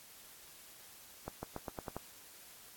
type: accelerating click train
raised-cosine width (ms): 1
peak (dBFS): -25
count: 7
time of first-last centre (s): 1.28-1.966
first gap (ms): 150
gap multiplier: 0.89
effects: white hiss -56 dBFS RMS until 2.76 s + AAC 64 kbps